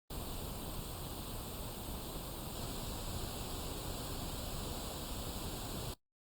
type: noise with comb filter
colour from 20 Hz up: pink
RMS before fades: -42 dBFS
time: 0.1-5.94 s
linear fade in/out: 5 ms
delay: 0.25 ms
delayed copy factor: +0.8
effects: noise-tail reverb RT60 0.1 s tail -19 dB re dry + Opus 32 kbps